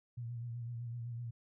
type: tone with vibrato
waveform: sine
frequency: 118.5 Hz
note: A#2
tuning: 29 cents sharp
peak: -39 dBFS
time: 0.17-1.31 s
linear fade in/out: 10 ms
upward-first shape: sine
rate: 7.9 Hz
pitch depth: 45 cents each way
effects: none